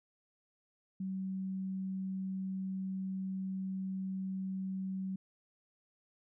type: tone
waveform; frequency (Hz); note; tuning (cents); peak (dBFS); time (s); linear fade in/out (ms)
sine; 190; F#3; +46; -35; 1-5.16; 5
effects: none